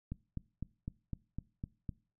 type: click train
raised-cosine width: 5 ms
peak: -26 dBFS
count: 8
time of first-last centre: 0.12-1.892 s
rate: 3.95 Hz
effects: noise-tail reverb RT60 0.4 s tail -22 dB re dry